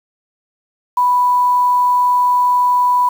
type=tone with quantisation; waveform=sine; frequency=987.8 Hz; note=B5; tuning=in tune; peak=-10 dBFS; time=0.97-3.09 s; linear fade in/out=5 ms; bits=6; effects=none